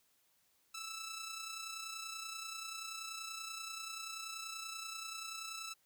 10% pulse tone with amplitude modulation, 1318.5 Hz, E6, in tune, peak -33 dBFS, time 0.74-5.74 s, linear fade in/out 10 ms, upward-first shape sine, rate 30.4 Hz, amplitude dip 45%, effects white hiss -74 dBFS RMS until 5.85 s

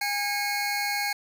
25% pulse tone pair together, 817 / 2181 Hz, G#5 / C#7, -29 / -29 cents, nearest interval octave + perfect fourth, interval 1700 cents, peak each -25 dBFS, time 0.01-1.13 s, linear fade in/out 5 ms, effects none

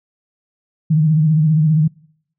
sine tone with vibrato, 155.56 Hz, D#3, in tune, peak -10 dBFS, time 0.9-1.88 s, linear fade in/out 10 ms, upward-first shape sine, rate 15 Hz, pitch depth 69 cents each way, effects noise-tail reverb RT60 0.7 s tail -25 dB re dry

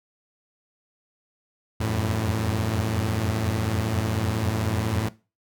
sawtooth tone cluster, 84.3 / 90.3 / 94.4 / 110.4 Hz, E2 / F#2 / F#2 / A2, +39 / -42 / +35 / +6 cents, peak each -28 / -27 / -28 / -21 dBFS, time 1.8-5.09 s, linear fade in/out 10 ms, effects noise-tail reverb RT60 0.3 s tail -19 dB re dry

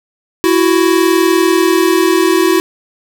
square tone pair together, 331.3 / 371.5 Hz, E4 / F#4, +9 / +7 cents, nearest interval major second, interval 198 cents, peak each -12 dBFS, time 0.44-2.6 s, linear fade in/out 0 ms, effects none

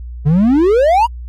triangle exponential sweep, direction up, 139.1 to 987.8 Hz, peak -6 dBFS, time 0.25-1.07 s, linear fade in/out 20 ms, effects added 60 Hz sine -25 dBFS peak until 1.28 s + AAC 48 kbps

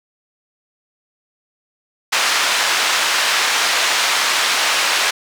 pink band-pass noise, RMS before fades -17 dBFS, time 2.12-5.11 s, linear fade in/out 10 ms, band 1100 to 6200 Hz, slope 12 dB/octave, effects none

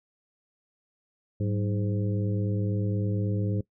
harmonic tone with a mistuned harmonic, 103.83 Hz, G#2, in tune, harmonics 1 / 2 / 3 / 4 / 5, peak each -26 / -32 / -36 / -38 / -40 dBFS, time 1.4-3.61 s, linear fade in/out 5 ms, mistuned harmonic 2, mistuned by -130 cents, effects noise-tail reverb RT60 0.1 s tail -21 dB re dry

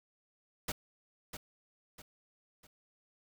pink noise with echo, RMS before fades -36 dBFS, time 0.68-0.72 s, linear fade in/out 5 ms, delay 650 ms, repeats 3, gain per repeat -8 dB, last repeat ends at 2.67 s, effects none

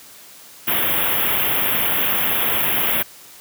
white band-stop noise, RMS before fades -19 dBFS, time 0.67-3.03 s, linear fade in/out 10 ms, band 3500 to 11000 Hz, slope 96 dB/octave, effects white hiss -43 dBFS RMS until 3.4 s + high-pass 80 Hz 12 dB/octave

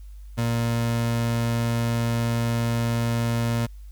30% pulse tone, 116.9 Hz, A#2, 5 cents sharp, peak -19 dBFS, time 0.37-3.67 s, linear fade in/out 20 ms, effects added 50 Hz sine -38 dBFS peak until 3.91 s + white hiss -63 dBFS RMS until 3.91 s

